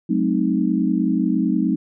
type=chord; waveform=sine; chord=F# diminished seventh; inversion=none; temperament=equal with one note detuned; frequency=185 / 215.5 / 261.6 / 311.1 Hz; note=F#3 / A3 / C4 / Eb4; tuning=0 / -36 / 0 / 0 cents; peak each=-22 dBFS; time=0.09-1.76 s; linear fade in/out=10 ms; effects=none